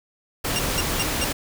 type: noise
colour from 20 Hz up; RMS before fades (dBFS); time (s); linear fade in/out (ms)
pink; -25; 0.44-1.33; 10
type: tone bursts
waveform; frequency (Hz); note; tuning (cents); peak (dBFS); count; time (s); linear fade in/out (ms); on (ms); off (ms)
20% pulse; 2794; F7; 0; -18; 4; 0.56-1.242; 0; 28; 190
effects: none